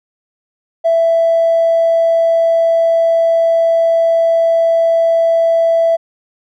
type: tone with tanh clipping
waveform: triangle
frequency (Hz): 663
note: E5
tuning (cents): +10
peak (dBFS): -8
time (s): 0.84-5.97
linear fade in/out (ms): 20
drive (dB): 1
effects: none